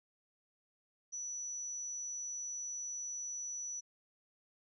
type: tone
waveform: sine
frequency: 5920 Hz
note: F#8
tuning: in tune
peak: -39 dBFS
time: 1.12-3.81 s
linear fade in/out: 20 ms
effects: none